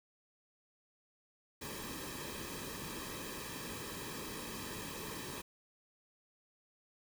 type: noise with comb filter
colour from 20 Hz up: pink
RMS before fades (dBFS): -44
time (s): 1.61-5.42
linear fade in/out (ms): 10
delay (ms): 1.4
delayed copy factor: -0.7
effects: none